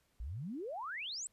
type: exponential sweep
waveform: sine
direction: up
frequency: 52 to 8220 Hz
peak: -39 dBFS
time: 0.2-1.27 s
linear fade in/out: 0 ms
effects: pink hiss -75 dBFS RMS until 1.32 s + resampled to 32000 Hz